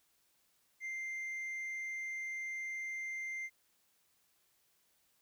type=tone with tanh clipping; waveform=sine; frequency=2093 Hz; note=C7; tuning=in tune; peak=-39 dBFS; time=0.8-3.5 s; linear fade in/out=50 ms; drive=3 dB; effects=white hiss -74 dBFS RMS until 5.21 s